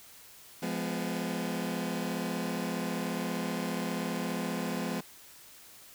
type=chord; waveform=sawtooth; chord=F diminished; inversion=none; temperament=just; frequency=174.61 / 209.5 / 251.4 Hz; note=F3 / Ab3 / Cb4; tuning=0 / +15 / +31 cents; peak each=-32 dBFS; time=0.62-5.01 s; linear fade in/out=10 ms; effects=white hiss -53 dBFS RMS until 5.94 s